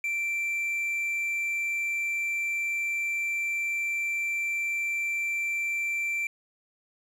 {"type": "tone with quantisation", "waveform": "triangle", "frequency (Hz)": 2347, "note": "D7", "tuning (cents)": -2, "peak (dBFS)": -25, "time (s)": [0.04, 6.27], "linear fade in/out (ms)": 2, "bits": 9, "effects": []}